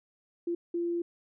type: tone bursts at uneven times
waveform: sine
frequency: 343.4 Hz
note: F4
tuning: 29 cents flat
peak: -28 dBFS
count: 2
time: 0.47-0.55 / 0.74-1.02 s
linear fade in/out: 5 ms
effects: none